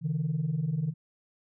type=tone pair together; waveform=sine; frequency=138.89 / 159.4 Hz; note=C#3 / D#3; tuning=+4 / +42 cents; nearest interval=major second; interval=238 cents; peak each=-30 / -27 dBFS; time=0.01-0.94 s; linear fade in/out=50 ms; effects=tanh soft clip ceiling -22 dBFS